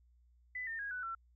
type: tone with pitch steps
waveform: sine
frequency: 2000 / 1812.9 / 1643.4 / 1489.7 / 1350.3 Hz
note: B6 / A#6 / G#6 / F#6 / E6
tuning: +21 / -49 / -19 / +11 / +41 cents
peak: -38 dBFS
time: 0.55-1.15 s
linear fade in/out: 5 ms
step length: 120 ms
effects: added 60 Hz sine -64 dBFS peak until 1.35 s